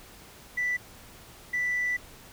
sine tone pair in turn, 1975.5 / 1975.5 Hz, B6 / B6, 0 / 0 cents, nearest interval unison, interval 0 cents, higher neither, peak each -24 dBFS, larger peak neither, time 0.57-0.77 / 1.53-1.97 s, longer second, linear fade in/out 10 ms, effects tanh soft clip ceiling -22 dBFS + pink hiss -50 dBFS RMS until 2.32 s

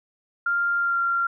sine tone with pitch glide, 1396 to 1380.8 Hz, F6 to F6, -1 to -20 cents, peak -20 dBFS, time 0.46-1.27 s, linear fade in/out 5 ms, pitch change -19 cents, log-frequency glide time 0.78-0.99 s, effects none

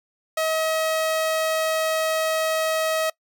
sawtooth tone, 637 Hz, D#5, 41 cents sharp, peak -17 dBFS, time 0.37-3.1 s, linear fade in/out 5 ms, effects noise-tail reverb RT60 0.1 s tail -23 dB re dry

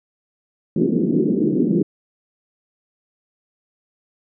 white band-pass noise, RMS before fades -18 dBFS, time 0.76-1.83 s, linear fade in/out 5 ms, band 160 to 390 Hz, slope 48 dB/octave, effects none

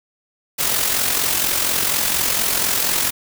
white noise with amplitude modulation, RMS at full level -17 dBFS, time 0.58-3.11 s, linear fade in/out 20 ms, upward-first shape sine, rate 44.2 Hz, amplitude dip 50%, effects none

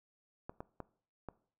clicks, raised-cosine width 1 ms, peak -28 dBFS, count 4, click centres 0.495 / 0.605 / 0.803 / 1.287 s, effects noise-tail reverb RT60 0.5 s tail -20 dB re dry

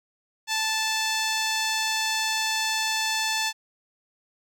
5% pulse tone with notch filter, 878 Hz, A5, 4 cents flat, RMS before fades -26 dBFS, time 0.47-3.53 s, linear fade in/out 50 ms, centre 11000 Hz, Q 0.57, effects none

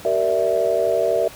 sine chord, E half-diminished seventh, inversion first, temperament equal with one note detuned, 382.8 / 466.2 / 587.3 / 659.3 Hz, G4 / Bb4 / D5 / E5, -41 / 0 / 0 / 0 cents, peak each -25 / -22 / -22 / -20 dBFS, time 0.05-1.28 s, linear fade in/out 2 ms, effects pink hiss -40 dBFS RMS until 1.35 s + high-pass 60 Hz 12 dB/octave

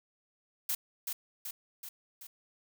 blue noise with echo, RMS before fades -32 dBFS, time 0.69-0.75 s, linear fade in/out 5 ms, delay 380 ms, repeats 4, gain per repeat -4 dB, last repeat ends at 2.27 s, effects none

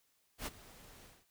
pink noise with ADSR envelope, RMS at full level -39 dBFS, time 0.38-1.26 s, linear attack 84 ms, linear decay 31 ms, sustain -18 dB, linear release 220 ms, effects white hiss -75 dBFS RMS until 1.3 s

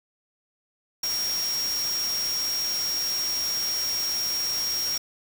sine tone in noise, 5588 Hz, F8, in tune, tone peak -25 dBFS, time 1.03-4.98 s, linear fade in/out 5 ms, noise white, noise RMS -34 dBFS, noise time 1.03-4.98 s, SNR +6 dB, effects none

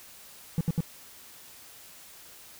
triangle tone bursts, 164.81 Hz, E3, in tune, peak -20 dBFS, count 3, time 0.58-0.805 s, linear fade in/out 0 ms, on 27 ms, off 72 ms, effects white hiss -50 dBFS RMS until 2.59 s

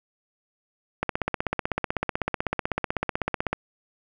click train, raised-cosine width 0.5 ms, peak -9 dBFS, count 41, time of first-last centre 1.03-3.53 s, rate 16 Hz, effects none

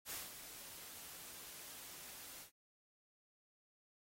white noise with ADSR envelope, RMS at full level -44 dBFS, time 0.05-2.51 s, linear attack 52 ms, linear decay 190 ms, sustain -9 dB, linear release 99 ms, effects AAC 48 kbps

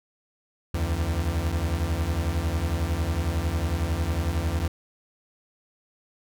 40% pulse beating tone pair, 73.42 / 84.42 Hz, D2 / E2, 0 / +42 cents, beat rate 11 Hz, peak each -27 / -25 dBFS, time 0.74-4.68 s, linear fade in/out 5 ms, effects none

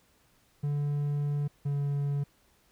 triangle tone pair in turn, 145.1 / 142.36 Hz, D3 / C#3, -21 / +46 cents, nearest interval unison, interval 33 cents, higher first, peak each -25 dBFS, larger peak neither, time 0.63-1.48 / 1.65-2.24 s, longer first, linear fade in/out 10 ms, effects pink hiss -66 dBFS RMS until 2.71 s

